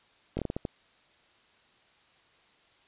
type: slowing click train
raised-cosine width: 2 ms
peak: -18 dBFS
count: 7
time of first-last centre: 0.37-0.652 s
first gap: 20 ms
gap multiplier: 1.34
effects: white hiss -63 dBFS RMS until 2.87 s + resampled to 8000 Hz